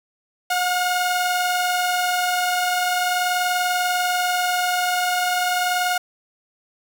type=tone pair together; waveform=sawtooth; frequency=722.7 / 1425 Hz; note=F#5 / F6; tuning=-41 / +34 cents; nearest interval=octave; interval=1175 cents; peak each=-16 / -23 dBFS; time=0.5-5.98 s; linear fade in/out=5 ms; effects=none